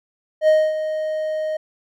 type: tone with ADSR envelope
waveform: triangle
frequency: 622.3 Hz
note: D#5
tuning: in tune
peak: -8 dBFS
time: 0.41-1.57 s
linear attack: 69 ms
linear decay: 250 ms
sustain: -11 dB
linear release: 6 ms
effects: none